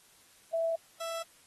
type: tone pair in turn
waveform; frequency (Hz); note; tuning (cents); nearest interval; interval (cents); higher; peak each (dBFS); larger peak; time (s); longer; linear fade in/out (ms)
sine / 30% pulse; 659.3 / 662.5; E5 / E5; 0 / +9; unison; 9; second; -27 / -32; first; 0.53-0.76 / 1-1.23; neither; 10
effects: white hiss -61 dBFS RMS until 1.46 s + AAC 32 kbps